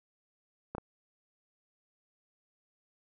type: clicks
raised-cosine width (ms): 1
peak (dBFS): -23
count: 2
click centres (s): 0.75 / 0.782
effects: none